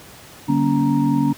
sine tone cluster, 146.4 / 194.6 / 237.3 / 281.1 / 935 Hz, D3 / G3 / A#3 / C#4 / A#5, -5 / -12 / +31 / +24 / +5 cents, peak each -21 / -27 / -20 / -18 / -27 dBFS, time 0.48-1.33 s, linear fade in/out 10 ms, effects pink hiss -42 dBFS RMS until 1.37 s + high-pass 80 Hz 12 dB/octave

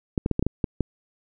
clicks, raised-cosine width 3 ms, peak -9 dBFS, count 8, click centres 0.178 / 0.261 / 0.313 / 0.394 / 0.426 / 0.466 / 0.642 / 0.807 s, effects none

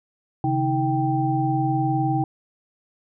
sine tone cluster, 133.8 / 153.6 / 318.3 / 784 Hz, C3 / D#3 / D#4 / G5, +39 / -22 / +39 / 0 cents, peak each -23 / -32 / -24 / -24 dBFS, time 0.44-2.24 s, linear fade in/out 2 ms, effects none

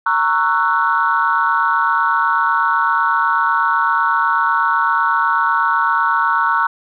sine chord, F# dominant seventh, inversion first, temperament just, 925 / 1110 / 1332 / 1480 Hz, A#5 / C#6 / E6 / F#6, -14 / +2 / +18 / 0 cents, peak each -18 dBFS, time 0.06-6.67 s, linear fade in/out 5 ms, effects tanh soft clip ceiling -3 dBFS

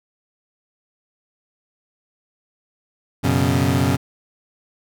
25% pulse chord, F# suspended fourth, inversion none, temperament equal, 92.5 / 123.47 / 138.59 Hz, F#2 / B2 / C#3, 0 / 0 / 0 cents, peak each -17 dBFS, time 3.23-3.97 s, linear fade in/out 20 ms, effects none

